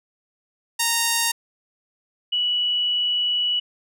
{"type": "tone pair in turn", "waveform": ["5% pulse", "sine"], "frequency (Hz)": [927, 2943], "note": ["A#5", "F#7"], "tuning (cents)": [-10, -10], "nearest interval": "octave + minor sixth", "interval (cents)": 2000, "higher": "second", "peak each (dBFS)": [-7, -19], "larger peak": "first", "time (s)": [[0.79, 1.32], [2.32, 3.6]], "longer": "second", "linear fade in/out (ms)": 10, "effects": []}